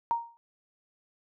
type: tone with exponential decay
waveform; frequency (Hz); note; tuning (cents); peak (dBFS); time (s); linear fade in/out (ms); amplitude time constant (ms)
sine; 932.3; A#5; 0; -21; 0.11-0.37; 0; 55
effects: none